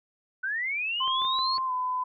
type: linear sweep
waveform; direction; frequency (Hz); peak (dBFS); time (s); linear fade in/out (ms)
sine; up; 1480 to 4435; -27; 0.43-1.58; 10
type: tone with pitch glide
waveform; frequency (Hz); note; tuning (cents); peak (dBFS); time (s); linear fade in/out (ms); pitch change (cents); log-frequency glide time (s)
sine; 1046.5 to 1008.5; C6 to B5; 0 to +36; -26; 1-2.04; 10; -64; 1.65-1.72
type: clicks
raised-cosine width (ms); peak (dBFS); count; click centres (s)
0.5; -29; 5; 1.077 / 1.219 / 1.249 / 1.389 / 1.582
effects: none